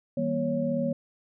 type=tone cluster; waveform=sine; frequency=161.7 / 196.6 / 238.4 / 554 Hz; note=E3 / G3 / A#3 / C#5; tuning=-33 / +5 / +39 / -1 cents; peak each=-33 / -34 / -28 / -29 dBFS; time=0.17-0.93 s; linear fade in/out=5 ms; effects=none